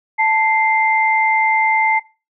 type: tone pair together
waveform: sine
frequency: 880.4 / 2090 Hz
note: A5 / C7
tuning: +1 / -2 cents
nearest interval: octave + minor third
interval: 1497 cents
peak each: -15 dBFS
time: 0.18-2 s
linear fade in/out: 20 ms
effects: noise-tail reverb RT60 0.3 s tail -20 dB re dry

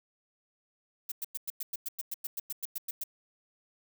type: noise bursts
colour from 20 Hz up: violet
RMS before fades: -35 dBFS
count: 16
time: 1.09-3.038 s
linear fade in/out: 5 ms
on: 28 ms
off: 100 ms
effects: none

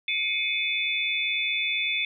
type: tone cluster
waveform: sine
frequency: 2179 / 2327 / 2531 / 3495 Hz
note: C#7 / D7 / D#7 / A7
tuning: -30 / -17 / +29 / -12 cents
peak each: -30 / -33 / -29 / -28 dBFS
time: 0.08-2.05 s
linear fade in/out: 2 ms
effects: none

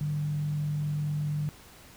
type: tone with frequency modulation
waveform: sine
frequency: 149.1 Hz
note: D3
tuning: 27 cents sharp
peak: -27 dBFS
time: 0.01-1.49 s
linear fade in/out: 0 ms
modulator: 44.4 Hz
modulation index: 0.27
effects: pink hiss -52 dBFS RMS until 1.96 s

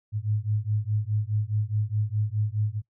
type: beating tone pair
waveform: sine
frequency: 103.83 / 108.63 Hz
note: G#2 / A2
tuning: 0 / -22 cents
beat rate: 4.8 Hz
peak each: -27 dBFS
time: 0.12-2.82 s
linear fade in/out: 50 ms
effects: noise-tail reverb RT60 0.1 s tail -20 dB re dry

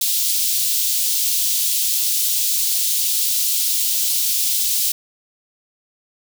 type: high-pass noise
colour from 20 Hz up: white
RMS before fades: -19 dBFS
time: 0.01-4.92 s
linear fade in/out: 5 ms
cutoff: 3300 Hz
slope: 24 dB/octave
effects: none

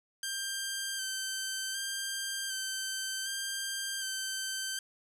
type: tone with vibrato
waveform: 10% pulse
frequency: 1568 Hz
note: G6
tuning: in tune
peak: -25 dBFS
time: 0.23-4.79 s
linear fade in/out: 2 ms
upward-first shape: square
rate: 0.66 Hz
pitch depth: 21 cents each way
effects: none

